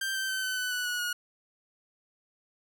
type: tone with pitch steps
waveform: sawtooth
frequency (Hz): 1574 / 1555 / 1536.3 / 1517.8 / 1499.5 / 1481.4 / 1463.5 / 1445.9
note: G6 / G6 / G6 / F#6 / F#6 / F#6 / F#6 / F#6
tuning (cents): +7 / -14 / -35 / +44 / +23 / +2 / -19 / -40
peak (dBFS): -26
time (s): 0.01-1.13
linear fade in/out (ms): 5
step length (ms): 140
effects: none